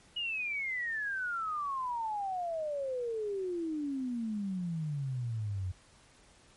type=exponential sweep; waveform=sine; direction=down; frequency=2917 to 89.4 Hz; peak=-32 dBFS; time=0.16-5.72 s; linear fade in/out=10 ms; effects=pink hiss -61 dBFS RMS until 6.56 s + MP3 48 kbps